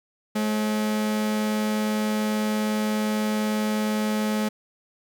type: tone pair together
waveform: 40% pulse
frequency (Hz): 213.5 / 538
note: G#3 / C5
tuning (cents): +48 / +48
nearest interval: octave + major third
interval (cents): 1600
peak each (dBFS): -22 / -32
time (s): 0.35-4.49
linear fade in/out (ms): 10
effects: none